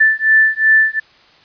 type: beating tone pair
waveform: sine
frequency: 1760 / 1762.7 Hz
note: A6 / A6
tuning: 0 / +3 cents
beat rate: 2.7 Hz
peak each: -12 dBFS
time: 0-1 s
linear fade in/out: 10 ms
effects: white hiss -48 dBFS RMS until 1.44 s + resampled to 11025 Hz